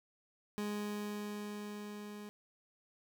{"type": "tone with level ramp", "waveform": "30% pulse", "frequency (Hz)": 207.7, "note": "G#3", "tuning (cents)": 0, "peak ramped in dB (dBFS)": [-33, -43], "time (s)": [0.58, 2.29], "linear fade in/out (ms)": 0, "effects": []}